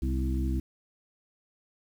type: harmonic tone with a mistuned harmonic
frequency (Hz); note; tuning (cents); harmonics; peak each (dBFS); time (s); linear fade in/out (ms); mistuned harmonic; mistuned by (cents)
65.3; C2; -3; 1 / 2 / 3 / 4 / 5; -27 / -37 / -37 / -36 / -36; 0.02-0.6; 5; 4; -42
effects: 9-bit